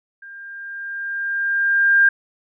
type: tone with level ramp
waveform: sine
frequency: 1600 Hz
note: G6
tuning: 35 cents sharp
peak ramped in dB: -36 to -9 dBFS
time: 0.22-2.09 s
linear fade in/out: 5 ms
effects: none